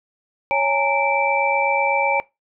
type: tone cluster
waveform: sine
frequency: 555 / 828 / 916 / 2330 Hz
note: C#5 / G#5 / A#5 / D7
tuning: +2 / -5 / -31 / -14 cents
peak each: -22 dBFS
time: 0.51-2.2 s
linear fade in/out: 0 ms
effects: noise-tail reverb RT60 0.2 s tail -20 dB re dry